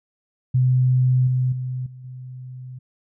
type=tone with level steps; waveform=sine; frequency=127.5 Hz; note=C3; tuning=44 cents flat; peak=-14 / -17 / -24 / -37 / -33 dBFS; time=0.54-2.79 s; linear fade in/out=10 ms; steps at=1.27 / 1.52 / 1.86 / 2.04 s; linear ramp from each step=5 ms; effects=none